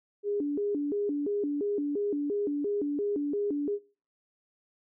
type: tone with vibrato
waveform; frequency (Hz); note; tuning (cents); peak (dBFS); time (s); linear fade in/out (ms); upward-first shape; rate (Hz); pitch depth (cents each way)
sine; 344.4; F4; -24; -27; 0.23-3.79; 50; square; 2.9; 300
effects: noise-tail reverb RT60 0.4 s tail -23 dB re dry